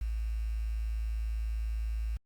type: tone with quantisation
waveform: sine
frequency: 55 Hz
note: A1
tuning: in tune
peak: -30 dBFS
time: 0.01-2.17 s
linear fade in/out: 5 ms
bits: 9
effects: Opus 48 kbps